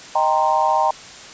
sine chord, C minor seventh, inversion first, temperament equal, 622.3 / 784 / 932.3 / 1046.5 Hz, Eb5 / G5 / Bb5 / C6, 0 / 0 / 0 / 0 cents, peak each -22 / -19 / -18 / -23 dBFS, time 0.15-0.91 s, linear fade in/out 5 ms, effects white hiss -38 dBFS RMS until 1.33 s + resampled to 16000 Hz

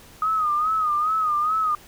sine tone with vibrato, 1244.5 Hz, D#6, in tune, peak -19 dBFS, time 0.22-1.75 s, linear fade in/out 2 ms, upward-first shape sine, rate 2.4 Hz, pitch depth 81 cents each way, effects pink hiss -48 dBFS RMS until 1.87 s

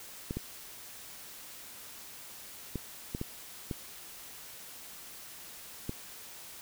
clicks, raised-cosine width 3 ms, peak -21 dBFS, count 7, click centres 0.309 / 0.37 / 2.757 / 3.149 / 3.214 / 3.712 / 5.894 s, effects white hiss -48 dBFS RMS until 6.61 s

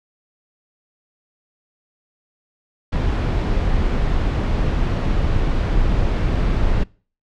brown noise, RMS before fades -18 dBFS, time 2.92-6.84 s, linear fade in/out 10 ms, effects noise-tail reverb RT60 0.4 s tail -24 dB re dry + low-pass 4000 Hz 12 dB/octave

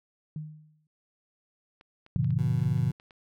sine tone with exponential decay, 153.7 Hz, D#3, 21 cents flat, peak -31 dBFS, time 0.36-0.87 s, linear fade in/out 2 ms, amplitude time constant 110 ms
clicks, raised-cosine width 0.3 ms, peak -37 dBFS, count 9, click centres 1.811 / 2.064 / 2.245 / 2.306 / 2.596 / 2.637 / 2.776 / 2.999 / 3.108 s
sine chord, G diminished seventh, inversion none, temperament just, 98 / 117.6 / 141.12 / 169.34 Hz, G2 / Bb2 / Db3 / Fb3, 0 / +16 / +31 / +47 cents, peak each -33 / -28 / -27 / -30 dBFS, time 2.16-2.91 s, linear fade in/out 0 ms
20% pulse tone, 123.47 Hz, B2, in tune, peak -37 dBFS, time 2.38-2.92 s, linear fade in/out 10 ms
effects none

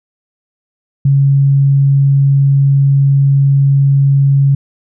sine tone, 138.59 Hz, C#3, in tune, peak -6 dBFS, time 1.05-4.55 s, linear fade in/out 5 ms, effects none

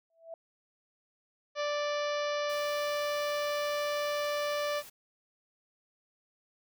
sine tone with exponential growth, 659.3 Hz, E5, in tune, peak -37 dBFS, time 0.1-0.34 s, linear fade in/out 2 ms, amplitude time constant 52 ms
harmonic tone, 587 Hz, D5, 1 cent flat, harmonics 1 / 2 / 3 / 4 / 5 / 6 / 7 / 8 / 9 / 10, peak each -31 / -37 / -41 / -43 / -45 / -47 / -48 / -49 / -50 / -51 dBFS, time 1.55-4.83 s, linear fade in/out 50 ms
white noise, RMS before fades -50 dBFS, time 2.49-4.9 s, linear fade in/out 10 ms
effects none

